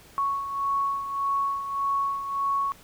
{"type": "beating tone pair", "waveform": "sine", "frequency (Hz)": [1108.7, 1110.4], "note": ["C#6", "C#6"], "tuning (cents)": [0, 3], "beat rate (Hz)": 1.7, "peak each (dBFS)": [-25, -32], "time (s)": [0.18, 2.72], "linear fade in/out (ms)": 0, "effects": ["pink hiss -52 dBFS RMS until 2.83 s"]}